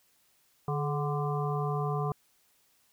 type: harmonic tone with a mistuned harmonic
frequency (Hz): 147.3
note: D3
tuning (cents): +6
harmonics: 1 / 3 / 5 / 7 / 8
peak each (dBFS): -30 / -35 / -37 / -38 / -39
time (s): 0.68-2.12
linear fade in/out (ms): 2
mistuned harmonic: 3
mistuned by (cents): -57
effects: white hiss -68 dBFS RMS until 2.92 s